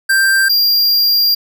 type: tone pair in turn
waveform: square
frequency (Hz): 1577 / 4778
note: G6 / D8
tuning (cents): +10 / +29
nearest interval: octave + perfect fifth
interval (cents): 1919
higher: second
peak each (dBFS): -10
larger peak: neither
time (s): 0.09-0.49 / 0.49-1.35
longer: second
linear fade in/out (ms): 10
effects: none